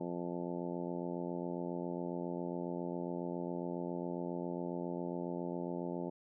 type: harmonic tone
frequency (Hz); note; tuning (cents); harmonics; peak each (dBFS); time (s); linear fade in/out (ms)
87.31; F2; 0; 2 / 3 / 4 / 5 / 6 / 7 / 8 / 9 / 10; -42 / -43 / -42 / -47 / -47 / -47 / -54 / -55 / -50; 0-6.1; 10
effects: none